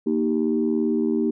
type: chord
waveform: sine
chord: Eb major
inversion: second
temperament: equal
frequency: 233.1 / 311.1 / 392 Hz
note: Bb3 / Eb4 / G4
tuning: 0 / 0 / 0 cents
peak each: -22 / -23 / -24 dBFS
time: 0.06-1.31 s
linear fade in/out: 10 ms
effects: tanh soft clip ceiling -11 dBFS